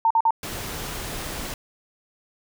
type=tone bursts; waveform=sine; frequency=906 Hz; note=A#5; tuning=50 cents flat; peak=-15 dBFS; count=3; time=0.05-0.307 s; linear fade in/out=2 ms; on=55 ms; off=46 ms
type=noise; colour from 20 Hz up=pink; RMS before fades=-32 dBFS; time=0.43-1.54 s; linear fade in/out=2 ms
effects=none

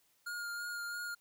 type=tone with vibrato; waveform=square; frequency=1418 Hz; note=F6; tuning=26 cents sharp; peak=-39 dBFS; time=0.26-1.15 s; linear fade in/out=10 ms; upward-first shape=sine; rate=3 Hz; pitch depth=17 cents each way; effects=white hiss -72 dBFS RMS until 1.2 s

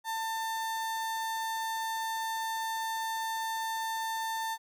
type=tone; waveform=35% pulse; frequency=895 Hz; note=A5; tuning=29 cents sharp; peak=-30 dBFS; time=0.04-4.58 s; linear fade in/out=50 ms; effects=none

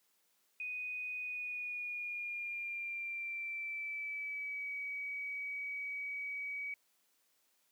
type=tone with pitch glide; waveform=sine; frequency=2489 to 2269 Hz; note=D#7 to C#7; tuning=0 to +40 cents; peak=-38 dBFS; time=0.6-6.74 s; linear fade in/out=2 ms; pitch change=-160 cents; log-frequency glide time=1.19-4.71 s; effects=white hiss -75 dBFS RMS until 7.71 s + high-pass 200 Hz 12 dB/octave

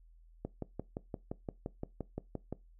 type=click train; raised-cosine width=2 ms; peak=-24 dBFS; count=13; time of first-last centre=0.45-2.526 s; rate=5.78 Hz; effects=noise-tail reverb RT60 0.2 s tail -20 dB re dry + added 41 Hz sine -57 dBFS peak until 2.79 s

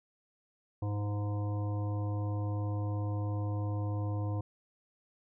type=harmonic tone with a mistuned harmonic; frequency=102.9 Hz; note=G#2; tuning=16 cents flat; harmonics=1 / 3 / 5 / 7 / 9 / 10; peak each=-31 / -41 / -45 / -48 / -50 / -51 dBFS; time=0.82-4.41 s; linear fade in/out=5 ms; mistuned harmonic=3; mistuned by=+25 cents; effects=none

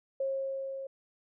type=tone with level ramp; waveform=sine; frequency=540 Hz; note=C#5; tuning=45 cents flat; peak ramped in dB=-28 to -37 dBFS; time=0.2-0.87 s; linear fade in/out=5 ms; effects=none

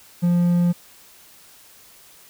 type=tone; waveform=triangle; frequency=174.61 Hz; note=F3; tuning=in tune; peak=-13 dBFS; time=0.22-0.73 s; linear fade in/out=20 ms; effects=white hiss -49 dBFS RMS until 2.29 s

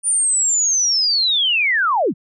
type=linear sweep; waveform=sine; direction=down; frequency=9410 to 120 Hz; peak=-14 dBFS; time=0.03-2.14 s; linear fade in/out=50 ms; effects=none

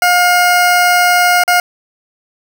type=tone with dropouts; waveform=20% pulse; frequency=713 Hz; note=F5; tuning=36 cents sharp; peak=-3 dBFS; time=0.02-1.6 s; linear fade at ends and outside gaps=2 ms; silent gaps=1.437-1.478 s; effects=none

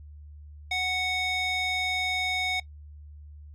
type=tone with band-pass filter; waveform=square; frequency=740 Hz; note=F#5; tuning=in tune; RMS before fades=-28 dBFS; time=0.71-2.6 s; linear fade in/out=5 ms; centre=2900 Hz; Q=2.3; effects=noise-tail reverb RT60 0.1 s tail -20 dB re dry + added 74 Hz sine -43 dBFS peak until 3.54 s

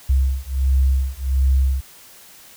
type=beating tone pair; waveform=sine; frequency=65.8 / 67.2 Hz; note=C2 / C2; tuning=+10 / +47 cents; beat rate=1.4 Hz; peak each=-18 dBFS; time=0.09-1.81 s; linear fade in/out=10 ms; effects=white hiss -45 dBFS RMS until 2.56 s

